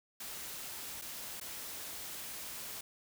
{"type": "noise with dropouts", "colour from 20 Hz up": "white", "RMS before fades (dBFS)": -44, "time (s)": [0.2, 2.81], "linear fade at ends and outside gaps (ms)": 5, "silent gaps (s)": [[1.015, 1.019], [1.401, 1.411]], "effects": []}